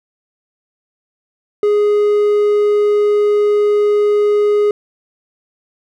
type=tone; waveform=triangle; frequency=415.3 Hz; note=G#4; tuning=in tune; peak=-8 dBFS; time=1.63-4.71 s; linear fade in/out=2 ms; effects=none